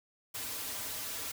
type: noise with comb filter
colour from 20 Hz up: white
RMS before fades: -39 dBFS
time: 0.34-1.32 s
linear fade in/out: 10 ms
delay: 5.5 ms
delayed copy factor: -0.8
effects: none